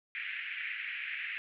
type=band-pass noise; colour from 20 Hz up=white; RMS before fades=-39 dBFS; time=0.15-1.38 s; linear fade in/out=0 ms; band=1700 to 2600 Hz; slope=48 dB/octave; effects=none